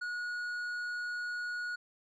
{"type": "tone with tanh clipping", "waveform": "triangle", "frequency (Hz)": 1453, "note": "F#6", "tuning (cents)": -32, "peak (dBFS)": -36, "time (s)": [0.01, 1.76], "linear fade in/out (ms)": 10, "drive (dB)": 11, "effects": []}